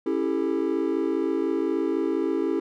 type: chord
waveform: triangle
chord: A dominant seventh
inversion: first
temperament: just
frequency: 275 / 330 / 396 / 440 Hz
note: C#4 / E4 / G4 / A4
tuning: -14 / +2 / +18 / 0 cents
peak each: -27 / -24 / -26 / -29 dBFS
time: 0.06-2.6 s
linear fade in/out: 5 ms
effects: none